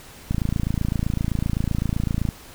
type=click train; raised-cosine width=5 ms; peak=-10 dBFS; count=56; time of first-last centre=0.31-2.288 s; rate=27.8 Hz; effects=pink hiss -44 dBFS RMS until 2.54 s